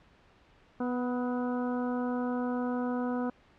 harmonic tone with a mistuned harmonic, 246.9 Hz, B3, in tune, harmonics 1 / 2 / 3 / 4 / 5 / 6, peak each -30 / -36 / -40 / -42 / -44 / -46 dBFS, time 0.8-3.3 s, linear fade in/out 5 ms, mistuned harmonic 5, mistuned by +35 cents, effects pink hiss -61 dBFS RMS until 3.58 s + low-pass 3000 Hz 12 dB/octave

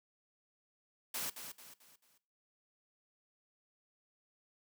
white noise with echo, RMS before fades -39 dBFS, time 1.14-1.3 s, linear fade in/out 5 ms, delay 220 ms, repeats 4, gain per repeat -8 dB, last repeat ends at 2.18 s, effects noise-tail reverb RT60 0.4 s tail -18 dB re dry + high-pass 150 Hz 12 dB/octave

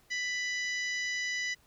harmonic tone, 991 Hz, B5, 6 cents sharp, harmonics 2 / 3 / 4 / 5 / 6 / 7, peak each -32 / -42 / -44 / -43 / -43 / -50 dBFS, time 0.1-1.55 s, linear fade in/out 20 ms, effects pink hiss -65 dBFS RMS until 1.66 s

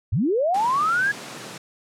sine linear sweep, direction up, 75.1 to 1690 Hz, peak -18 dBFS, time 0.12-1.12 s, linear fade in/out 10 ms
pink high-pass noise, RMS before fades -37 dBFS, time 0.54-1.58 s, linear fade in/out 5 ms, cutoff 120 Hz, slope 96 dB/octave
effects low-pass 9000 Hz 12 dB/octave

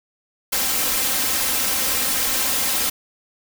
white noise with comb filter, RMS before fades -21 dBFS, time 0.52-2.9 s, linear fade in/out 10 ms, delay 3.8 ms, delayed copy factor +0.65, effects none

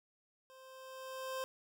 25% pulse tone with level ramp, 523.3 Hz, C5, in tune, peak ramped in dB -53 to -33 dBFS, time 0.5-1.44 s, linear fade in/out 0 ms, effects none

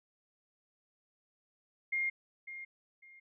sine tone with echo, 2125 Hz, C7, 26 cents sharp, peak -30 dBFS, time 1.92-2.1 s, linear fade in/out 10 ms, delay 550 ms, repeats 2, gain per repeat -12 dB, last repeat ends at 3.2 s, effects none

